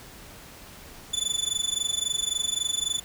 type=tone with amplitude modulation; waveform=25% pulse; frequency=3487 Hz; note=A7; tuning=16 cents flat; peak=-18 dBFS; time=1.13-3 s; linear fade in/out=10 ms; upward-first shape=sine; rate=23.7 Hz; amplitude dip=90%; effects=pink hiss -46 dBFS RMS until 3.04 s